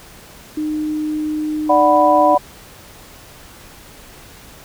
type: tone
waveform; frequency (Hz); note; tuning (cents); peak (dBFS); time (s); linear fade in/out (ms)
sine; 305.9; D#4; -29; -18; 0.57-2.35; 5
type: chord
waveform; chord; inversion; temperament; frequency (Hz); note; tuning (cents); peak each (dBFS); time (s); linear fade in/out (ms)
sine; B minor; first; equal; 587.3 / 740 / 987.8; D5 / F#5 / B5; 0 / 0 / 0; -14; 1.69-2.38; 10
effects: pink hiss -41 dBFS RMS until 4.64 s